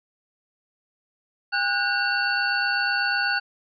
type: tone cluster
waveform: sine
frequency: 805 / 1465 / 1593 / 2740 / 4492 Hz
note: G5 / F#6 / G6 / F7 / C#8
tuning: +46 / -18 / +27 / -34 / +22 cents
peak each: -30 / -23 / -30 / -31 / -29 dBFS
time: 1.52-3.4 s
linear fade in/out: 20 ms
effects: none